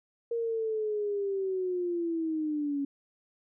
sine linear sweep, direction down, 469.2 to 277.2 Hz, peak -28 dBFS, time 0.31-2.85 s, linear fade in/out 5 ms, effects none

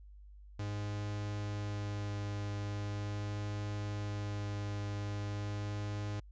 45% pulse tone with vibrato, 103 Hz, G#2, 14 cents flat, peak -36 dBFS, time 0.59-6.2 s, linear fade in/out 5 ms, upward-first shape sine, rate 0.41 Hz, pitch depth 9 cents each way, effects added 50 Hz sine -51 dBFS peak until 6.31 s + resampled to 16000 Hz

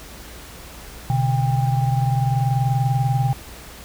sine tone cluster, 125.5 / 145.9 / 798 Hz, B2 / D3 / G5, +28 / -11 / +31 cents, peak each -18 / -23 / -25 dBFS, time 1.1-3.33 s, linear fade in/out 0 ms, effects added 60 Hz sine -43 dBFS peak until 3.84 s + pink hiss -40 dBFS RMS until 3.84 s

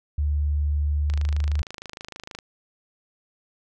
sine tone with pitch glide, 73.42 to 74.02 Hz, D2 to D2, 0 to +14 cents, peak -20 dBFS, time 0.18-1.62 s, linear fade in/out 5 ms, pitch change +14 cents, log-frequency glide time 0.86-1.28 s
click train, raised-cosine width 0.2 ms, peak -19 dBFS, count 35, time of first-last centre 1.1-2.388 s, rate 26.4 Hz
effects none

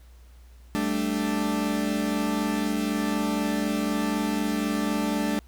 40% pulse chord, G suspended second, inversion none, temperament equal, 196 / 220 / 293.7 Hz, G3 / A3 / D4, 0 / 0 / 0 cents, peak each -30 / -27 / -27 dBFS, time 0.75-5.39 s, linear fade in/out 0 ms, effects added 60 Hz sine -47 dBFS peak until 5.47 s + pink hiss -61 dBFS RMS until 5.47 s

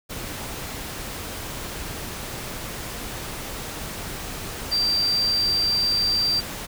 sine tone in noise, 4699 Hz, D8, in tune, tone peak -19 dBFS, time 4.71-6.41 s, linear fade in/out 20 ms, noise pink, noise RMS -33 dBFS, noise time 0.09-6.67 s, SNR +11 dB, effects none

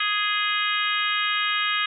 harmonic tone with a mistuned harmonic, 416 Hz, G#4, 3 cents sharp, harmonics 3 / 4 / 5 / 6 / 7 / 8 / 9, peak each -27 / -28 / -29 / -30 / -30 / -31 / -32 dBFS, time 0-1.86 s, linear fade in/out 5 ms, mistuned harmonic 8, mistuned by -41 cents, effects none

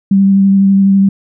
sine tone with vibrato, 195.6 Hz, G3, 4 cents flat, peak -5 dBFS, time 0.11-1.09 s, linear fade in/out 5 ms, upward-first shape sine, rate 12 Hz, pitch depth 14 cents each way, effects none

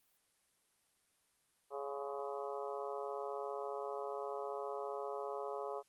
harmonic tone with a mistuned harmonic, 139.6 Hz, C#3, 13 cents sharp, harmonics 3 / 4 / 5 / 6 / 7 / 8 / 9, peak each -43 / -45 / -47 / -49 / -50 / -51 / -52 dBFS, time 1.7-5.83 s, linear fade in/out 50 ms, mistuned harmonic 7, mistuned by +64 cents, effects white hiss -75 dBFS RMS until 5.88 s + Opus 32 kbps

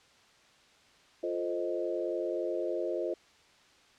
sine chord, F dominant seventh, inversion none, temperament equal, 349.2 / 440 / 523.3 / 622.3 Hz, F4 / A4 / C5 / Eb5, 0 / 0 / 0 / 0 cents, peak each -34 / -38 / -36 / -36 dBFS, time 1.23-3.14 s, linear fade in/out 5 ms, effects white hiss -61 dBFS RMS until 3.98 s + low-pass 5000 Hz 12 dB/octave

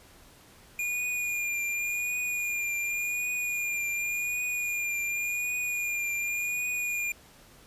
square tone with vibrato, 2426 Hz, D#7, 44 cents flat, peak -29 dBFS, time 0.79-7.12 s, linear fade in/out 2 ms, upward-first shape triangle, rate 0.89 Hz, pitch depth 34 cents each way, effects pink hiss -55 dBFS RMS until 7.66 s + resampled to 32000 Hz

